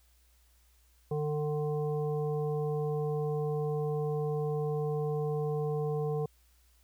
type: harmonic tone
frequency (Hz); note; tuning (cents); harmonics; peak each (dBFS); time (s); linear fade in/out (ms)
150; D3; +37; 1 / 3 / 5 / 7; -32 / -32 / -42 / -48; 1.11-6.26; 5
effects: added 60 Hz sine -63 dBFS peak until 6.83 s + white hiss -69 dBFS RMS until 6.83 s